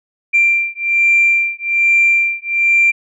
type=beating tone pair; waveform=sine; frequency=2365 / 2366.2 Hz; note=D7 / D7; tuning=+12 / +12 cents; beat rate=1.2 Hz; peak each=-13 dBFS; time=0.33-2.92 s; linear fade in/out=20 ms; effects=tanh soft clip ceiling -3 dBFS